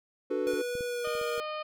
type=chord; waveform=triangle; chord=B minor seventh; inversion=first; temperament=equal; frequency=293.7 / 370 / 440 / 493.9 Hz; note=D4 / F#4 / A4 / B4; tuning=0 / 0 / 0 / 0 cents; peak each=-33 / -31 / -31 / -31 dBFS; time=0.3-0.62 s; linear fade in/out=10 ms
type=tone with pitch glide; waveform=square; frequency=488 to 474.7 Hz; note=B4 to A#4; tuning=-21 to +31 cents; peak=-32 dBFS; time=0.47-1.4 s; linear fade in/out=0 ms; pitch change=-48 cents; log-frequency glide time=0.86-1.19 s
type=clicks; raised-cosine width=3 ms; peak=-36 / -30 / -29 / -37 / -39 / -37 / -39 dBFS; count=7; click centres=0.536 / 0.753 / 0.808 / 1.074 / 1.152 / 1.214 / 1.379 s
type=harmonic tone; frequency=613 Hz; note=D#5; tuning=26 cents flat; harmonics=1 / 2 / 3 / 4 / 5 / 6 / 7 / 8; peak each=-36 / -37 / -51 / -44 / -46 / -58 / -51 / -57 dBFS; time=1.04-1.63 s; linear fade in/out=10 ms
effects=none